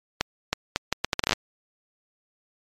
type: accelerating click train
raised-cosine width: 0.2 ms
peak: -4 dBFS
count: 13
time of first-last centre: 0.21-1.331 s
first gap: 320 ms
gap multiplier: 0.72
effects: MP3 96 kbps